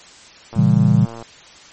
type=click train; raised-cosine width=1 ms; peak=-20 dBFS; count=81; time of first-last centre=0.53-1.226 s; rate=115 Hz
type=chord; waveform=sine; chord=A# diminished seventh; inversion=none; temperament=just; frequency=116.54 / 139.85 / 167.82 / 201.4 Hz; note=A#2 / C#3 / E3 / G3; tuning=0 / +16 / +31 / +47 cents; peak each=-16 dBFS; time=0.56-1.06 s; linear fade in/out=10 ms
effects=white hiss -43 dBFS RMS until 1.72 s + MP3 32 kbps